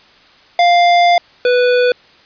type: tone pair in turn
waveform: square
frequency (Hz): 698.5 / 493.9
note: F5 / B4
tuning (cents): 0 / 0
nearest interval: tritone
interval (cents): 600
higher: first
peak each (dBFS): -8 / -10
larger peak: first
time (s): 0.59-1.18 / 1.45-1.92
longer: first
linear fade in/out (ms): 2
effects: white hiss -46 dBFS RMS until 2.25 s + resampled to 11025 Hz